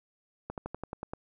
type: slowing click train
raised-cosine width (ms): 1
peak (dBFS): -22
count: 8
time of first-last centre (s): 0.5-1.135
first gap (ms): 78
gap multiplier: 1.05
effects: none